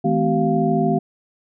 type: tone cluster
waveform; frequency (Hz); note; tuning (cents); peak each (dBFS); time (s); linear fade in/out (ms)
sine; 159.6 / 212.9 / 253 / 382.8 / 698; D#3 / G#3 / B3 / G4 / F5; +44 / +43 / +42 / -41 / -1; -22; 0.04-0.99; 10
effects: none